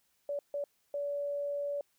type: tone bursts at uneven times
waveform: sine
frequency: 573 Hz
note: D5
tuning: 43 cents flat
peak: -32 dBFS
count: 3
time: 0.29-0.39 / 0.54-0.64 / 0.94-1.81 s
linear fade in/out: 2 ms
effects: white hiss -74 dBFS RMS until 1.98 s